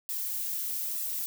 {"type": "noise with flanger", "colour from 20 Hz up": "violet", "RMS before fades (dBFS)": -33, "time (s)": [0.09, 1.26], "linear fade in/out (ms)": 0, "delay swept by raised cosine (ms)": [1.3, 4.2], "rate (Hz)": 1.1, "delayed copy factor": -0.5, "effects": []}